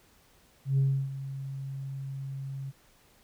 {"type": "tone with ADSR envelope", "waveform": "sine", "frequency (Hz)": 136, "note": "C#3", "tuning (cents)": -33, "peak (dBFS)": -19, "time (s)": [0.65, 2.72], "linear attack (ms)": 130, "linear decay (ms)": 310, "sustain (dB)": -15, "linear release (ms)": 30, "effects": ["tanh soft clip ceiling -19 dBFS", "pink hiss -62 dBFS RMS until 3.23 s"]}